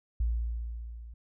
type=tone with level ramp; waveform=sine; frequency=57.6 Hz; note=A#1; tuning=20 cents flat; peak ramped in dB=-24 to -43 dBFS; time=0.2-1.14 s; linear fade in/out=5 ms; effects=none

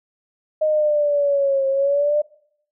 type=exponential two-way sweep; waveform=sine; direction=down then up; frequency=622.3 to 538 to 602 Hz; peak=-15 dBFS; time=0.61-2.22 s; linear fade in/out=10 ms; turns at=1.68 s; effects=noise-tail reverb RT60 0.6 s tail -19 dB re dry

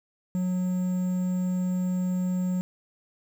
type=tone with quantisation; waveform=triangle; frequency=182.2 Hz; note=F#3; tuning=26 cents flat; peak=-22 dBFS; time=0.35-2.61 s; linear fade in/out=0 ms; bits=8; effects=none

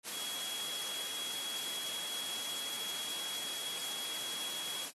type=tone in noise; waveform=sine; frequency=3326 Hz; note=G#7; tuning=2 cents sharp; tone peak=-40 dBFS; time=0.11-4.88 s; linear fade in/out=50 ms; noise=white; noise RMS=-41 dBFS; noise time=0.03-4.92 s; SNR=-2 dB; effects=high-pass 200 Hz 12 dB/octave + AAC 32 kbps

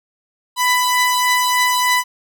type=tone pair together; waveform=sawtooth; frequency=995 / 1993.3 Hz; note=B5 / B6; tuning=+13 / +16 cents; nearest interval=octave; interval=1203 cents; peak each=-11 / -17 dBFS; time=0.56-2.04 s; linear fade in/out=50 ms; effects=none

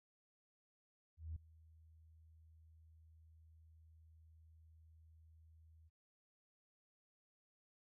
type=tone with ADSR envelope; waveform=sine; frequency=80.1 Hz; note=E2; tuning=49 cents flat; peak=-40 dBFS; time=1.17-5.9 s; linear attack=190 ms; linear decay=5 ms; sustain=-22 dB; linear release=30 ms; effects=tanh soft clip ceiling -37 dBFS

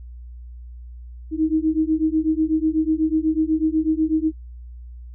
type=beating tone pair; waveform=sine; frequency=311.1 / 319.2 Hz; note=D#4 / D#4; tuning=0 / +44 cents; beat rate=8.1 Hz; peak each=-20 dBFS; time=1.31-4.32 s; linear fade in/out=50 ms; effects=noise-tail reverb RT60 0.1 s tail -26 dB re dry + added 60 Hz sine -35 dBFS peak until 5.14 s

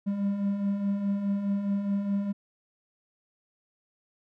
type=beating tone pair; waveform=triangle; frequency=196 / 200.8 Hz; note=G3 / G3; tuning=0 / +42 cents; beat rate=4.8 Hz; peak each=-33 / -24 dBFS; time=0.06-2.33 s; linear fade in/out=20 ms; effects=none

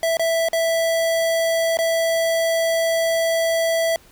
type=tone with dropouts; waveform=square; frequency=659.3 Hz; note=E5; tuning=in tune; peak=-18 dBFS; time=0.03-3.96 s; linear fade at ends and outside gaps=1 ms; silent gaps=0.17-0.195 / 0.486-0.531 / 1.771-1.788 s; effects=pink hiss -51 dBFS RMS until 4.11 s

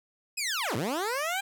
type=linear two-way sweep; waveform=15% pulse; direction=down then up; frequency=2600 to 100.6 to 805 Hz; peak=-22 dBFS; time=0.37-1.41 s; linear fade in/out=10 ms; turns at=0.76 s; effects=none

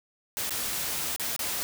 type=noise with dropouts; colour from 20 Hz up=white; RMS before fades=-31 dBFS; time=0.37-1.63 s; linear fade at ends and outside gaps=0 ms; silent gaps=0.494-0.507 / 1.162-1.197 / 1.363-1.392 s; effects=none

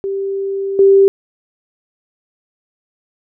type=tone with level steps; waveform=sine; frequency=392 Hz; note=G4; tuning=in tune; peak=-17 / -5 dBFS; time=0.04-1.08 s; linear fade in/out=0 ms; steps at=0.79 s; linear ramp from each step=2 ms; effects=none

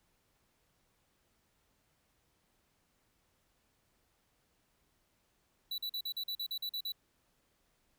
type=tone bursts; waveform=square; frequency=3951 Hz; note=B7; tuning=in tune; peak=-36 dBFS; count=11; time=5.71-6.921 s; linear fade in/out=5 ms; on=71 ms; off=43 ms; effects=pink hiss -75 dBFS RMS until 7.98 s

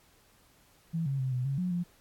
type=tone with pitch steps; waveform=sine; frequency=164.7 / 137 / 130.8 / 125.8 / 137.5 / 181 / 175.1 Hz; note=E3 / C#3 / C3 / B2 / C#3 / F#3 / F3; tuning=-1 / -20 / 0 / +32 / -14 / -38 / +5 cents; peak=-28 dBFS; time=0.93-1.84 s; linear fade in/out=20 ms; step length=130 ms; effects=pink hiss -63 dBFS RMS until 2 s + AAC 64 kbps

